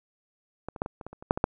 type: clicks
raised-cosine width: 1 ms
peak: -20 / -25 / -12 / -20 / -26 / -24 / -29 / -29 / -6 / -16 / -7 dBFS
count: 11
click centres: 0.686 / 0.762 / 0.819 / 0.861 / 1.012 / 1.066 / 1.13 / 1.225 / 1.309 / 1.375 / 1.441 s
effects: none